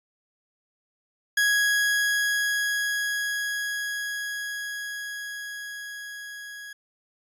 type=tone with level ramp; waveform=40% pulse; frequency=1661.2 Hz; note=G#6; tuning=in tune; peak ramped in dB=-18 to -37 dBFS; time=1.37-6.73 s; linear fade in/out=5 ms; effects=resampled to 32000 Hz